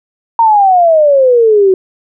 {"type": "exponential sweep", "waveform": "sine", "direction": "down", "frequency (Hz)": [932.3, 370], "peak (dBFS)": -4, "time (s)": [0.39, 1.74], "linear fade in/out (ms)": 2, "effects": []}